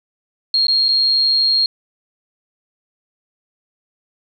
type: tone with dropouts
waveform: sine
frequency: 4247 Hz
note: C8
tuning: 25 cents sharp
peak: -12 dBFS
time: 0.54-1.66 s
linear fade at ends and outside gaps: 2 ms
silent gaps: 0.669-0.682 / 0.884-0.888 s
effects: none